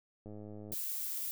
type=click train; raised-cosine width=2 ms; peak=-35 dBFS; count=51; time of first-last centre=0.26-0.736 s; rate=105 Hz
type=noise; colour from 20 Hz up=violet; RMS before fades=-38 dBFS; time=0.72-1.31 s; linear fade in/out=0 ms
effects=none